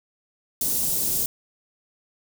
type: band-stop noise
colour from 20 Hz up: white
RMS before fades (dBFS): -24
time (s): 0.61-1.26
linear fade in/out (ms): 2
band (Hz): 400 to 6900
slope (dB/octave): 12
effects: none